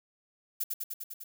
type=noise with echo; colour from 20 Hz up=violet; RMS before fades=-31 dBFS; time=0.6-0.64 s; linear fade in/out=10 ms; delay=100 ms; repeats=6; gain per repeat=-2 dB; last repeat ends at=1.24 s; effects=none